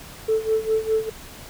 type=tone with tremolo; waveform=sine; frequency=440 Hz; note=A4; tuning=in tune; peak=-15 dBFS; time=0.28-1.1 s; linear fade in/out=10 ms; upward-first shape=sine; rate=4.9 Hz; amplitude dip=85%; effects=tanh soft clip ceiling -12 dBFS + pink hiss -41 dBFS RMS until 1.49 s